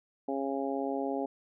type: harmonic tone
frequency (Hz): 137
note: C#3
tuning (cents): -20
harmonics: 2 / 3 / 4 / 5 / 6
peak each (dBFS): -34 / -36 / -37 / -38 / -39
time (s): 0.28-1.26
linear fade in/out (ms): 5
effects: none